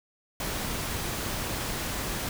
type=noise; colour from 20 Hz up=pink; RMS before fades=-32 dBFS; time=0.4-2.29 s; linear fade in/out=2 ms; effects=none